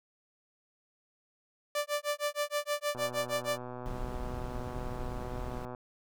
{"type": "tone with tremolo", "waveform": "sawtooth", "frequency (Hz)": 587.3, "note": "D5", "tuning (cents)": 0, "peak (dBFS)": -24, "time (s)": [1.75, 3.58], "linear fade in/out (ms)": 2, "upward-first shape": "sine", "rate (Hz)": 6.4, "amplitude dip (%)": 100}
{"type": "click train", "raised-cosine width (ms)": 1, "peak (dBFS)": -28, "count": 348, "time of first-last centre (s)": [2.95, 5.748], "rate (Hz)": 124}
{"type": "noise", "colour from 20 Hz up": "brown", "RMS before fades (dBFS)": -39, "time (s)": [3.86, 5.65], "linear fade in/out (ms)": 0}
{"effects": []}